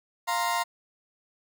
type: chord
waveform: 35% pulse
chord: F suspended fourth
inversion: none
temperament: equal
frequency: 698.5 / 932.3 / 1046.5 Hz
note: F5 / Bb5 / C6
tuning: 0 / 0 / 0 cents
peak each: -29 / -27 / -28 dBFS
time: 0.27-0.64 s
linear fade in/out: 20 ms
effects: none